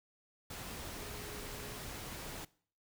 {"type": "tone in noise", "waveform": "sine", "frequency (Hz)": 416.9, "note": "G#4", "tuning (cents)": 7, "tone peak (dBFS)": -52, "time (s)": [0.96, 1.78], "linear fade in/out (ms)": 5, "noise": "pink", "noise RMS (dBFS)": -45, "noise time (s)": [0.5, 2.45], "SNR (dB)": -10, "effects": ["noise-tail reverb RT60 0.5 s tail -21 dB re dry"]}